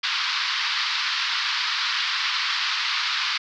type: band-pass noise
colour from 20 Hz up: white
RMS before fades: -25 dBFS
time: 0.03-3.38 s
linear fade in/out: 10 ms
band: 1000 to 4900 Hz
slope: 48 dB/octave
effects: none